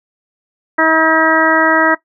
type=harmonic tone; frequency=320 Hz; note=D#4; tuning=49 cents sharp; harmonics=1 / 2 / 3 / 4 / 5 / 6; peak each=-16 / -16 / -16 / -16 / -16 / -16 dBFS; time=0.78-1.95 s; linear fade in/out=10 ms; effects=noise-tail reverb RT60 0.1 s tail -17 dB re dry